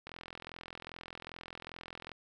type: click train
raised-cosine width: 0.3 ms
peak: -28 dBFS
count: 88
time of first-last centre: 0.07-2.117 s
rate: 42.5 Hz
effects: none